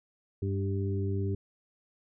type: harmonic tone with a mistuned harmonic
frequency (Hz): 98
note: G2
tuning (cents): 0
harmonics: 1 / 2 / 3 / 4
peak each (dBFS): -29 / -38 / -39 / -36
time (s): 0.42-1.35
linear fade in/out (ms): 5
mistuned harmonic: 2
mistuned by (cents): +24
effects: none